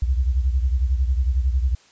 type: beating tone pair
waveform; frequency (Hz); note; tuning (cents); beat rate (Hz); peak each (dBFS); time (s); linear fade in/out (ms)
sine; 62.4 / 73.4; B1 / D2; +19 / 0; 11; -18 / -24; 0.02-1.75; 5
effects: white hiss -54 dBFS RMS until 1.91 s + resampled to 16000 Hz